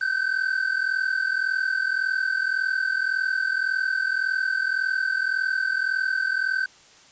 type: tone pair together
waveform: triangle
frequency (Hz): 1518 / 1559.8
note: F#6 / G6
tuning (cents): +44 / -9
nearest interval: unison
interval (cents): 47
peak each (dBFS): -23 / -23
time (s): 0.01-6.66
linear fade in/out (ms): 5
effects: white hiss -52 dBFS RMS until 7.11 s + resampled to 16000 Hz